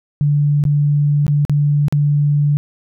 sine tone with dropouts, 145.9 Hz, D3, 11 cents flat, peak -11 dBFS, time 0.21-2.57 s, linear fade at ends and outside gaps 0 ms, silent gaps 0.639-0.652 / 1.266-1.28 / 1.451-1.496 / 1.883-1.925 s, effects none

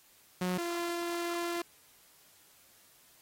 sawtooth tone pair in turn, 181.7 / 343.7 Hz, F#3 / F4, -31 / -28 cents, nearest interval major seventh, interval 1103 cents, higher second, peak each -26 / -29 dBFS, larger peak first, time 0.41-0.58 / 0.58-1.62 s, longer second, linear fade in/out 5 ms, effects white hiss -62 dBFS RMS until 3.21 s + AAC 48 kbps

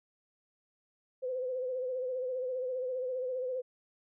sine tone with vibrato, 509 Hz, C5, 48 cents flat, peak -32 dBFS, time 1.22-3.62 s, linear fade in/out 20 ms, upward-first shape sine, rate 15 Hz, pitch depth 50 cents each way, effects none

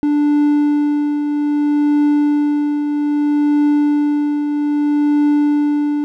triangle tone with tremolo, 293.7 Hz, D4, in tune, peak -8 dBFS, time 0.03-6.04 s, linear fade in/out 0 ms, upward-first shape triangle, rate 0.62 Hz, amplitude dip 50%, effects none

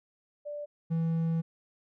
sine / triangle tone pair in turn, 587.3 / 164.24 Hz, D5 / E3, 0 / -6 cents, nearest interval octave + minor seventh, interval 2206 cents, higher first, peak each -35 / -24 dBFS, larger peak second, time 0.45-0.66 / 0.9-1.42 s, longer second, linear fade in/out 20 ms, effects none

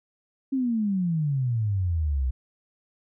sine exponential sweep, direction down, 274.4 to 61.74 Hz, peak -22 dBFS, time 0.52-2.31 s, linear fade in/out 10 ms, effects none

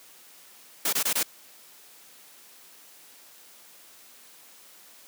white noise bursts, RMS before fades -25 dBFS, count 4, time 0.85-1.231 s, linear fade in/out 5 ms, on 78 ms, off 23 ms, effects white hiss -52 dBFS RMS until 5.07 s + high-pass 200 Hz 12 dB/octave

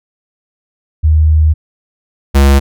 sine / square tone pair in turn, 77.78 / 69.14 Hz, D#2 / C#2, 0 / -4 cents, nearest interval major second, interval 204 cents, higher first, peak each -5 dBFS, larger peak neither, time 1.03-1.54 / 2.34-2.6 s, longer first, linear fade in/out 20 ms, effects none

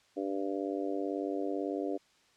harmonic tone, 98.1 Hz, G2, 2 cents sharp, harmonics 3 / 4 / 5 / 6 / 7, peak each -35 / -37 / -39 / -41 / -42 dBFS, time 0.16-1.98 s, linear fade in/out 20 ms, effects white hiss -66 dBFS RMS until 2.36 s + low-pass 6000 Hz 12 dB/octave

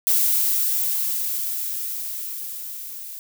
violet noise with level ramp, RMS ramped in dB -18 to -36 dBFS, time 0.07-3.19 s, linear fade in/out 0 ms, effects none

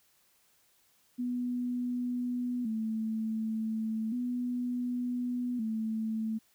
sine tone with vibrato, 233.1 Hz, A#3, in tune, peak -30 dBFS, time 1.18-6.39 s, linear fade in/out 20 ms, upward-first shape square, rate 0.34 Hz, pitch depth 94 cents each way, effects white hiss -68 dBFS RMS until 6.54 s

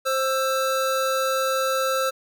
square tone pair together, 528 / 1329.1 Hz, C5 / E6, +16 / +14 cents, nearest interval octave + major third, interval 1598 cents, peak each -24 / -25 dBFS, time 0.05-2.11 s, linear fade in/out 20 ms, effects none

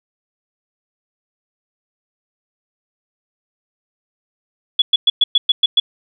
sine tone bursts, 3391 Hz, G#7, 35 cents sharp, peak -8 dBFS, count 8, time 4.79-5.8 s, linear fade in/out 5 ms, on 30 ms, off 110 ms, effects none

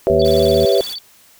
sine chord, C# half-diminished seventh, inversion second, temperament equal with one note detuned, 392 / 493.9 / 556.9 / 659.3 Hz, G4 / B4 / C#5 / E5, 0 / 0 / +8 / 0 cents, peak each -15 / -17 / -17 / -18 dBFS, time 0.07-0.81 s, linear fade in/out 0 ms
harmonic tone, 78.6 Hz, D#2, 18 cents sharp, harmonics 1 / 2 / 3, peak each -23 / -23 / -23 dBFS, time 0.1-0.65 s, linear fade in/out 0 ms
sine tone with vibrato, 3951 Hz, B7, in tune, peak -25 dBFS, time 0.19-0.99 s, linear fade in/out 10 ms, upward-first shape square, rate 17 Hz, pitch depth 240 cents each way
white noise, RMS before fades -34 dBFS, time 0.24-0.95 s, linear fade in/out 20 ms
effects white hiss -49 dBFS RMS until 1.39 s

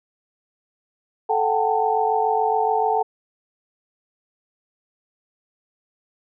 sine tone cluster, 438.9 / 741 / 788 / 893 Hz, A4 / F#5 / G5 / A5, -4 / +2 / +9 / +25 cents, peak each -23 dBFS, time 1.29-3.03 s, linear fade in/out 10 ms, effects none

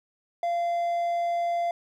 triangle tone, 689 Hz, F5, 24 cents flat, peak -22 dBFS, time 0.43-1.71 s, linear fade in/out 2 ms, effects none

